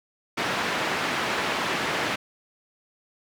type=band-pass noise; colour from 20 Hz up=white; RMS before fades=-27 dBFS; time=0.37-2.16 s; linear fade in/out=10 ms; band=140 to 2200 Hz; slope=12 dB/octave; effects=none

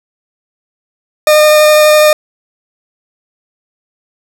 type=tone with vibrato; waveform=40% pulse; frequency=608 Hz; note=D#5; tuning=40 cents flat; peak=-3 dBFS; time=1.27-2.13 s; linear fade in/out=2 ms; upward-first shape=sine; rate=12 Hz; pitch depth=8 cents each way; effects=none

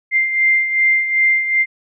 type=beating tone pair; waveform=sine; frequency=2093 / 2095.6 Hz; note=C7 / C7; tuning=0 / +2 cents; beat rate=2.6 Hz; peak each=-20 / -13 dBFS; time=0.11-1.66 s; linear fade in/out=50 ms; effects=none

